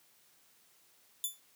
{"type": "tone with exponential decay", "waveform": "5% pulse", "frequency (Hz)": 3500, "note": "A7", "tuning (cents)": -10, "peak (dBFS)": -21, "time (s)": [1.24, 1.4], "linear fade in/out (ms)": 1, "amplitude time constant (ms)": 33, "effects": ["white hiss -66 dBFS RMS until 1.55 s", "high-pass 100 Hz 12 dB/octave"]}